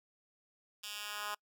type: tone with high-pass filter sweep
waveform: 10% pulse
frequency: 207.7 Hz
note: G#3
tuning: in tune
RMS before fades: -42 dBFS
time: 0.83-1.35 s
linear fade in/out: 10 ms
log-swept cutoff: 3300 to 1100 Hz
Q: 1.3
effects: noise-tail reverb RT60 0.1 s tail -26 dB re dry